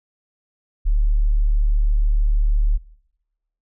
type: tone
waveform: sine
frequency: 36.86 Hz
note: D1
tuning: 7 cents sharp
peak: -14 dBFS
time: 0.85-2.78 s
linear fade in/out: 20 ms
effects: noise-tail reverb RT60 0.9 s tail -20 dB re dry

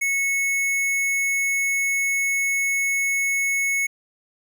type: tone with hard clipping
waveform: sine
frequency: 2200 Hz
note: C#7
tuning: 14 cents flat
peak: -21 dBFS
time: 0.01-3.87 s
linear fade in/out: 10 ms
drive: 16 dB
effects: none

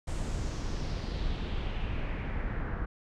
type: noise with low-pass filter sweep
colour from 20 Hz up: brown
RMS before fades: -33 dBFS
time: 0.07-2.86 s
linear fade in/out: 10 ms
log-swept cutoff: 8500 to 1500 Hz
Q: 2.6
effects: none

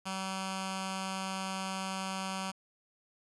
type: tone with notch filter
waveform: 10% pulse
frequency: 190.6 Hz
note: G3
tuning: 48 cents flat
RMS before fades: -37 dBFS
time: 0.05-2.52 s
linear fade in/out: 20 ms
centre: 420 Hz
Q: 0.58
effects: resampled to 24000 Hz + 9-bit

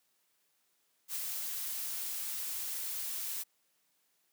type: noise with ADSR envelope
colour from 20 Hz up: blue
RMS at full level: -36 dBFS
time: 1.08-3.44 s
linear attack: 66 ms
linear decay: 47 ms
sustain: -2 dB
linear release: 23 ms
effects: white hiss -75 dBFS RMS until 4.32 s + high-pass 150 Hz 12 dB/octave

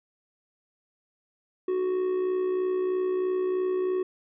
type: tone with amplitude modulation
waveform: triangle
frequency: 370 Hz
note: F#4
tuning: in tune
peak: -20 dBFS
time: 1.68-4.03 s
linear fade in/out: 5 ms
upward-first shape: sine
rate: 63.1 Hz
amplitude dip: 45%
effects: resampled to 8000 Hz

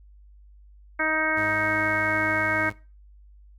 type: harmonic tone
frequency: 313.7 Hz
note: D#4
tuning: 14 cents sharp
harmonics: 1 / 2 / 3 / 4 / 5 / 6 / 7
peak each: -32 / -31 / -32 / -31 / -26 / -31 / -28 dBFS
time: 0.99-2.7 s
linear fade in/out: 10 ms
type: tone with vibrato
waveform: sawtooth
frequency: 103.83 Hz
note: G#2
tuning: in tune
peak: -31 dBFS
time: 1.36-2.73 s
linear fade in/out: 20 ms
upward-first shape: sine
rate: 15 Hz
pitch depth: 9 cents each way
effects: noise-tail reverb RT60 0.3 s tail -19 dB re dry + added 50 Hz sine -48 dBFS peak until 3.58 s

